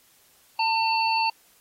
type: harmonic tone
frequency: 898 Hz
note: A5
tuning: 35 cents sharp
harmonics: 1 / 3 / 5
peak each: -22 / -27 / -29 dBFS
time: 0.59-1.3 s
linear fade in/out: 5 ms
effects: white hiss -59 dBFS RMS until 1.6 s + AAC 48 kbps